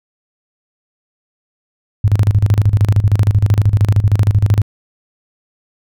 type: tone with tremolo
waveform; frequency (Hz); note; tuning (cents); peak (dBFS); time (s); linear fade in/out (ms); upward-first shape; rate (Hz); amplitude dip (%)
sine; 102.5; G#2; -22; -6; 2.04-4.62; 5; square; 13; 80
effects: none